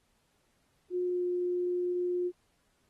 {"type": "tone with pitch glide", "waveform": "sine", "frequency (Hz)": [359.4, 356.5], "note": ["F4", "F4"], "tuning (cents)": [50, 36], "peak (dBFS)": -28, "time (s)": [0.9, 2.32], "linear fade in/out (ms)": 50, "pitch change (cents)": -14, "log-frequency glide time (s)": [1.04, 1.25], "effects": ["pink hiss -73 dBFS RMS until 2.89 s", "AAC 32 kbps"]}